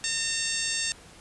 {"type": "harmonic tone with a mistuned harmonic", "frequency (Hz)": 908, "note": "A#5", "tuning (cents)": -46, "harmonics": [2, 3, 4, 5, 6, 7, 8, 9], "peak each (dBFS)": [-35, -35, -35, -35, -35, -35, -35, -35], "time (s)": [0.04, 0.92], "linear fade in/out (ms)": 0, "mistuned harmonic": 8, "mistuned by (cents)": 26, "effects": ["pink hiss -50 dBFS RMS until 1.2 s", "resampled to 24000 Hz"]}